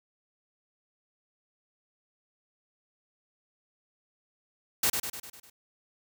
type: noise with echo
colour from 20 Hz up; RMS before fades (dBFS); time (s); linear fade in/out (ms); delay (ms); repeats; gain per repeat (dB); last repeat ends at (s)
white; -25; 4.83-4.9; 5; 100; 6; -5; 5.5
effects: none